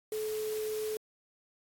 sine tone in noise, 431.6 Hz, A4, 33 cents flat, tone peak -32 dBFS, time 0.12-0.97 s, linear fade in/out 2 ms, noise white, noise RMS -45 dBFS, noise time 0.12-0.97 s, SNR +10 dB, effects AAC 64 kbps

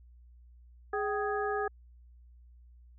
harmonic tone with a mistuned harmonic, 415.3 Hz, G#4, in tune, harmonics 1 / 2 / 3 / 4, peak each -32 / -35 / -37 / -38 dBFS, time 0.93-1.68 s, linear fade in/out 5 ms, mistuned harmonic 2, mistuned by -120 cents, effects added 60 Hz sine -53 dBFS peak until 2.98 s

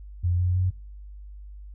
sine tone with pitch steps, 88.2 / 90.05 / 91.95 Hz, F2 / F#2 / F#2, +18 / -46 / -10 cents, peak -20 dBFS, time 0.23-0.71 s, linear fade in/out 20 ms, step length 160 ms, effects noise-tail reverb RT60 0.6 s tail -25 dB re dry + added 50 Hz sine -39 dBFS peak until 1.74 s

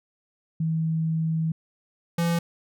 sine / square tone pair in turn, 161 / 169.55 Hz, E3 / E3, -41 / +49 cents, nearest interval minor second, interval 90 cents, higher second, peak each -22 dBFS, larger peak neither, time 0.6-1.52 / 2.18-2.39 s, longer first, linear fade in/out 5 ms, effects none

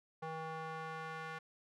square tone with band-pass filter sweep, 160.1 Hz, D#3, 50 cents sharp, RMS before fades -44 dBFS, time 0.22-1.39 s, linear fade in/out 10 ms, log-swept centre 860 to 1500 Hz, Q 1.4, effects none

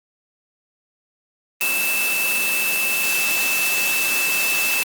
sine tone in noise, 2637 Hz, E7, in tune, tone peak -20 dBFS, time 1.61-4.83 s, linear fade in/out 0 ms, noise white, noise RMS -23 dBFS, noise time 1.61-4.83 s, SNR 0 dB, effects high-pass 200 Hz 12 dB/octave + Opus 24 kbps

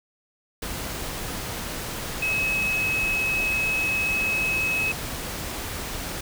sine tone in noise, 2567 Hz, E7, 47 cents flat, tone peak -22 dBFS, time 2.22-4.92 s, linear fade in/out 5 ms, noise pink, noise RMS -32 dBFS, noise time 0.62-6.21 s, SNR +7 dB, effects none

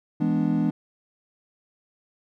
triangle chord, E dominant seventh, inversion none, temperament equal, 164.81 / 207.7 / 246.9 / 293.7 Hz, E3 / G#3 / B3 / D4, 0 / 0 / 0 / 0 cents, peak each -24 dBFS, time 0.2-0.71 s, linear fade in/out 10 ms, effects none

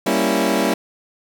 20% pulse chord, G diminished seventh, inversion none, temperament equal, 196 / 233.1 / 277.2 / 329.6 Hz, G3 / Bb3 / Db4 / Fb4, 0 / 0 / 0 / 0 cents, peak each -17 dBFS, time 0.06-0.74 s, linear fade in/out 5 ms, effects none

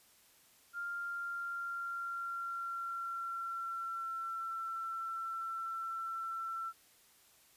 sine tone with pitch glide, 1396.9 to 1343.9 Hz, F6 to E6, 0 to +33 cents, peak -37 dBFS, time 0.73-6.73 s, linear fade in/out 50 ms, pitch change -67 cents, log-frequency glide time 0.9-4.55 s, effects white hiss -65 dBFS RMS until 7.56 s + resampled to 32000 Hz

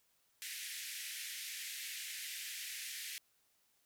pink band-pass noise, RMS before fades -45 dBFS, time 0.42-3.18 s, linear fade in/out 0 ms, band 1800 to 15000 Hz, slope 48 dB/octave, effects white hiss -75 dBFS RMS until 3.85 s

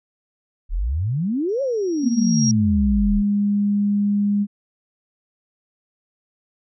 sine exponential two-way sweep, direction up then down, 34.65 to 566 to 34.65 Hz, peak -19 dBFS, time 0.69-3.23 s, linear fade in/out 50 ms, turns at 1.62 s
sine tone with exponential growth, 5630 Hz, F8, 13 cents sharp, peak -19 dBFS, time 1.49-2.51 s, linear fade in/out 1 ms, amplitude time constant 220 ms
sine tone with pitch glide, 234.2 to 203.9 Hz, A#3 to G#3, +8 to -32 cents, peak -16 dBFS, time 2.02-4.47 s, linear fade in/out 50 ms, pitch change -240 cents, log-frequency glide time 2.19-2.8 s
effects none

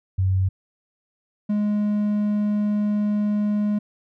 sine / triangle tone pair in turn, 94.5 / 208.3 Hz, F#2 / G#3, +37 / +5 cents, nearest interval octave + major second, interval 1368 cents, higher second, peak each -17 dBFS, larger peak neither, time 0.18-0.49 / 1.49-3.79 s, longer second, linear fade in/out 10 ms, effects none

